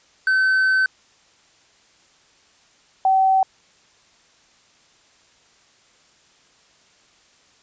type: tone pair in turn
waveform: triangle / sine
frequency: 1530 / 765 Hz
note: G6 / G5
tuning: -42 / -42 cents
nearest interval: octave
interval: 1200 cents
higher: first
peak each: -13 dBFS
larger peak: neither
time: 0.27-0.86 / 3.05-3.43 s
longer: first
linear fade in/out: 2 ms
effects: white hiss -56 dBFS RMS until 7.62 s + resampled to 16000 Hz